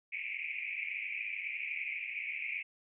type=band-pass noise; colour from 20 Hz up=pink; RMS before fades=-39 dBFS; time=0.12-2.63 s; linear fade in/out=10 ms; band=2200 to 2500 Hz; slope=96 dB/octave; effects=none